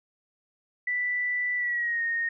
sine tone with pitch glide, 1975.5 to 1853.9 Hz, B6 to A#6, 0 to -10 cents, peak -25 dBFS, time 0.87-2.29 s, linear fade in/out 5 ms, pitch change -110 cents, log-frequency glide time 1.56-2.02 s, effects none

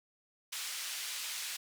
pink band-pass noise, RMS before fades -40 dBFS, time 0.52-1.57 s, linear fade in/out 10 ms, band 2400 to 12000 Hz, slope 12 dB/octave, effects none

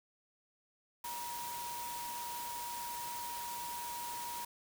sine tone in noise, 954 Hz, A#5, 40 cents sharp, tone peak -41 dBFS, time 1.04-4.45 s, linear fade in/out 5 ms, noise white, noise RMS -45 dBFS, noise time 1.04-4.45 s, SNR +1 dB, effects none

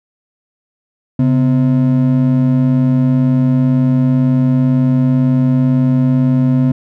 triangle ring-modulated tone, 195 Hz, G3, 9 cents flat, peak -4 dBFS, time 1.19-6.72 s, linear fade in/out 5 ms, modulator 59 Hz, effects none

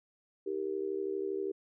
sine tone with amplitude modulation, 392 Hz, G4, in tune, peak -28 dBFS, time 0.46-1.52 s, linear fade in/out 10 ms, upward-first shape sine, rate 72.5 Hz, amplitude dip 90%, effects none

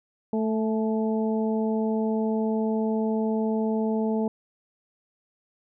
harmonic tone with a mistuned harmonic, 220 Hz, A3, in tune, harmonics 1 / 2 / 3 / 4, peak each -24 / -28 / -34 / -36 dBFS, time 0.33-4.28 s, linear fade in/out 2 ms, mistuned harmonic 4, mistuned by -28 cents, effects none

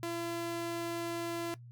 sawtooth tone, 338.8 Hz, E4, 48 cents sharp, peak -31 dBFS, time 0.03-1.54 s, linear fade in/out 0 ms, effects noise-tail reverb RT60 0.1 s tail -18 dB re dry + added 120 Hz sine -48 dBFS peak until 1.71 s

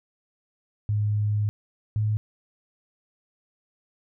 sine tone pair in turn, 104.8 / 107 Hz, G#2 / A2, +16 / -48 cents, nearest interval unison, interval 36 cents, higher second, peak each -21 dBFS, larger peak neither, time 0.89-1.49 / 1.96-2.17 s, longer first, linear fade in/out 0 ms, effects none

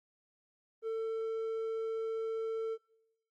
sine tone with hard clipping, 447.5 Hz, A4, 29 cents sharp, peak -34 dBFS, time 0.82-2.78 s, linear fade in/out 50 ms, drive 3 dB, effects noise-tail reverb RT60 0.8 s tail -23 dB re dry + Opus 32 kbps

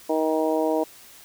harmonic tone, 157.8 Hz, D#3, 25 cents sharp, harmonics 2 / 3 / 4 / 5 / 6, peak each -25 / -25 / -25 / -31 / -31 dBFS, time 0.09-0.84 s, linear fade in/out 10 ms, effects white hiss -48 dBFS RMS until 1.24 s

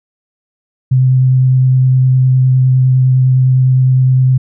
sine tone with vibrato, 129.3 Hz, C3, 20 cents flat, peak -6 dBFS, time 0.91-4.38 s, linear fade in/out 10 ms, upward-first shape sine, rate 9.8 Hz, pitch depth 11 cents each way, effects none

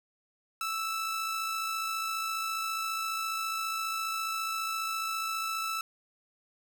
sawtooth tone with amplitude modulation, 1318 Hz, E6, 1 cent flat, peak -26 dBFS, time 0.61-5.81 s, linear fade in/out 2 ms, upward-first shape sine, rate 54.7 Hz, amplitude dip 30%, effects none

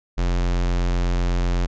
square tone, 44 Hz, F1, 14 cents sharp, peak -19 dBFS, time 0.17-1.67 s, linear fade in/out 20 ms, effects resampled to 16000 Hz

